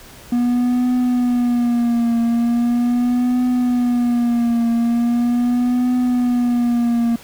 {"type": "tone with vibrato", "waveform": "triangle", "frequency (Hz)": 240.9, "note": "B3", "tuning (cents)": -43, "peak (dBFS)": -12, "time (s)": [0.32, 7.16], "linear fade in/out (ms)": 5, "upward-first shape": "triangle", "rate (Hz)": 0.4, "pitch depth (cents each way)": 64, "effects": ["pink hiss -41 dBFS RMS until 7.23 s"]}